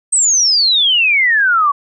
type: exponential sweep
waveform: sine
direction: down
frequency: 8372 to 1108.7 Hz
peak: -9 dBFS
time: 0.12-1.72 s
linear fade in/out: 10 ms
effects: none